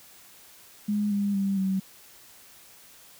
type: tone with pitch steps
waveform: sine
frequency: 207.7 / 202 / 196.5 / 191.12 Hz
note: G#3 / G#3 / G3 / G3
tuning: 0 / -48 / +4 / -44 cents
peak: -23 dBFS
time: 0.88-1.8 s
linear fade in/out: 10 ms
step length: 230 ms
effects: white hiss -52 dBFS RMS until 3.19 s